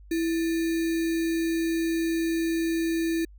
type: tone with sample-and-hold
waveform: sine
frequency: 329.6 Hz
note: E4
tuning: in tune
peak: -23 dBFS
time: 0.11-3.25 s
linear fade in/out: 5 ms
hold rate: 2100 Hz
effects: added 50 Hz sine -46 dBFS peak until 3.38 s